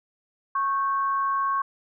sine tone pair together, 1100 / 1554.5 Hz, C#6 / G6, -14 / -15 cents, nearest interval tritone, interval 599 cents, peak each -22 / -34 dBFS, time 0.55-1.62 s, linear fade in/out 5 ms, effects none

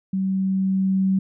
sine tone with level ramp, 191 Hz, G3, 45 cents flat, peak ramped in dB -20 to -16 dBFS, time 0.13-1.19 s, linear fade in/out 5 ms, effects none

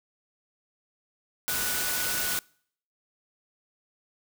sine tone in noise, 1475 Hz, F#6, 6 cents flat, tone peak -35 dBFS, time 1.48-2.39 s, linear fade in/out 0 ms, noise white, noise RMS -29 dBFS, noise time 1.48-2.39 s, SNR -9 dB, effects noise-tail reverb RT60 0.6 s tail -26 dB re dry

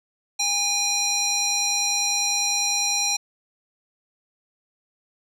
square tone with band-pass filter, 815 Hz, G#5, 33 cents flat, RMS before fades -23 dBFS, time 0.39-3.17 s, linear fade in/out 10 ms, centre 5300 Hz, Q 2.7, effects none

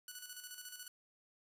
5% pulse tone with tremolo, 1480 Hz, F#6, in tune, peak -34 dBFS, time 0.08-0.88 s, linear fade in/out 2 ms, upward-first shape square, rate 14 Hz, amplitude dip 55%, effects resampled to 32000 Hz + 12-bit

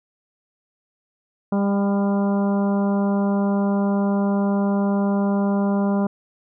harmonic tone with a mistuned harmonic, 200 Hz, G3, 35 cents sharp, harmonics 1 / 2 / 3 / 4 / 5 / 6 / 7, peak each -18 / -28 / -28 / -32 / -33 / -39 / -40 dBFS, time 1.52-6.07 s, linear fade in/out 5 ms, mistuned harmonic 4, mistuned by -16 cents, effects none

